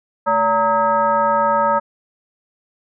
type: tone with frequency modulation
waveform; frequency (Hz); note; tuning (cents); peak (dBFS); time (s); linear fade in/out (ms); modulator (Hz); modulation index
sine; 924; A#5; -16; -13; 0.26-1.8; 20; 352; 1.2
effects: none